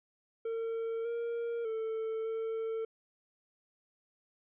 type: tone with pitch steps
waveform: triangle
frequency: 454.6 / 467.2 / 444.1 / 447.9 Hz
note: A#4 / A#4 / A4 / A4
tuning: -43 / +4 / +16 / +31 cents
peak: -31 dBFS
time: 0.45-2.85 s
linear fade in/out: 5 ms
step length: 600 ms
effects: resampled to 8000 Hz